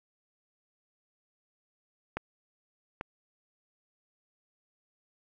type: clicks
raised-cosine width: 0.5 ms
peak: -17 / -20 dBFS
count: 2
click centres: 2.17 / 3.011 s
effects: none